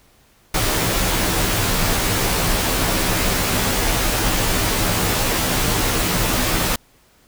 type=noise with comb filter; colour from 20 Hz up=pink; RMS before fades=-19 dBFS; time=0.54-6.76 s; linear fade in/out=5 ms; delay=14 ms; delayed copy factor=-0.8; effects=pink hiss -55 dBFS RMS until 7.27 s